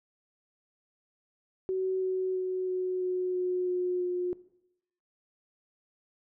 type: tone with pitch steps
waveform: sine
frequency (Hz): 376.2 / 373.6 / 371 / 368.5 / 365.9 / 363.4 / 360.9 / 358.4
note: F#4 / F#4 / F#4 / F#4 / F#4 / F#4 / F#4 / F4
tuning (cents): +29 / +17 / +5 / -7 / -19 / -31 / -43 / +45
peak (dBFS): -27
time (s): 1.69-4.33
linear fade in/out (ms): 0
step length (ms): 330
effects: noise-tail reverb RT60 0.8 s tail -19 dB re dry